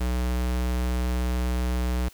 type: tone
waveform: square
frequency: 61.74 Hz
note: B1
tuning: in tune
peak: -24 dBFS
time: 0-2.09 s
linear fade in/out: 10 ms
effects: white hiss -53 dBFS RMS until 2.13 s